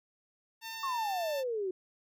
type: tone with pitch glide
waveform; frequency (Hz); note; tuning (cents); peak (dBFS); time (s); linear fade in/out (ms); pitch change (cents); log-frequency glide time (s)
10% pulse; 901 to 889.1; A5 to A5; +41 to +18; -31; 0.61-1.44; 50; -23; 0.78-1.22
type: exponential sweep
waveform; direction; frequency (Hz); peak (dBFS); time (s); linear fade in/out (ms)
sine; down; 1128 to 360.6; -31; 0.83-1.71; 5
effects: none